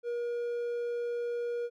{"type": "tone", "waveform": "triangle", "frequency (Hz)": 476.8, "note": "A#4", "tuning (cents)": 39, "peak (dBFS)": -29, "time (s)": [0.03, 1.7], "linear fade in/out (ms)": 50, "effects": []}